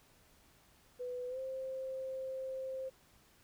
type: tone with pitch glide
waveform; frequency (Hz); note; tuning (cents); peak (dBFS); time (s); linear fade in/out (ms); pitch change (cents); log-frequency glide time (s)
sine; 496.5 to 526; B4 to C5; +9 to +9; -38; 0.99-2.9; 20; +100; 1.28-1.39
effects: pink hiss -66 dBFS RMS until 3.43 s